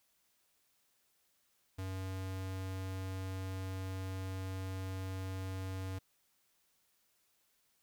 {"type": "tone", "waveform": "square", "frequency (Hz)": 94.6, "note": "F#2", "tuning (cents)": 39, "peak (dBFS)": -39, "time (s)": [1.78, 5.99], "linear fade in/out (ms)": 10, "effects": ["white hiss -75 dBFS RMS until 7.82 s"]}